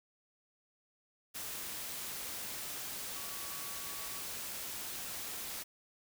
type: tone in noise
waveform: sine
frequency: 1133 Hz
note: C#6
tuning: 37 cents sharp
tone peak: -53 dBFS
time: 3.14-4.22 s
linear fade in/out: 20 ms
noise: white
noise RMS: -42 dBFS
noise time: 1.34-5.64 s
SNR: -14 dB
effects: none